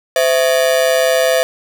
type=ring-modulated tone; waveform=45% pulse; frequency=588 Hz; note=D5; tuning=2 cents sharp; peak=-8 dBFS; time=0.16-1.43 s; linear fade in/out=0 ms; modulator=72.3 Hz; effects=none